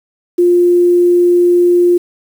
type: tone with quantisation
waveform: sine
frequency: 351.8 Hz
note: F4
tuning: 13 cents sharp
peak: -6 dBFS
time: 0.38-1.98 s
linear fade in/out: 10 ms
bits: 6
effects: none